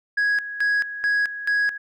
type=tone with tremolo; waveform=sine; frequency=1661.2 Hz; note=G#6; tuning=in tune; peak=-15 dBFS; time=0.17-1.78 s; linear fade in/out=10 ms; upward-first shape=square; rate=2.3 Hz; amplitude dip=80%; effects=tanh soft clip ceiling -17 dBFS